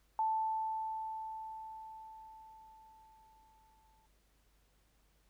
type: tone with exponential decay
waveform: sine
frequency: 880 Hz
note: A5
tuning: in tune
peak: -29 dBFS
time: 0.19-4.06 s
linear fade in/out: 1 ms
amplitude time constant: 840 ms
effects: added 50 Hz sine -70 dBFS peak until 5.29 s + pink hiss -74 dBFS RMS until 5.29 s